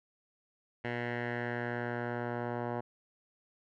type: tone with low-pass filter sweep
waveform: 10% pulse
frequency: 120.2 Hz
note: B2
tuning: 46 cents flat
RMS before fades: -36 dBFS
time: 0.84-2.81 s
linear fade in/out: 10 ms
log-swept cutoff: 2200 to 1100 Hz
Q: 3
effects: none